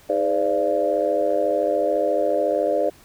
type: tone cluster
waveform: sine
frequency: 315 / 413.8 / 515 / 589 / 687 Hz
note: D#4 / G#4 / C5 / D5 / F5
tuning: +21 / -6 / -28 / +5 / -29 cents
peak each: -28 / -26 / -23 / -21 / -27 dBFS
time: 0.09-2.9 s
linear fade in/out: 10 ms
effects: tanh soft clip ceiling -7 dBFS + pink hiss -51 dBFS RMS until 3.04 s